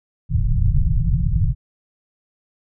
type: low-pass noise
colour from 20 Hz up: pink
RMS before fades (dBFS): -17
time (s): 0.29-1.55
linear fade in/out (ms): 50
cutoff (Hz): 170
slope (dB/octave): 96
effects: none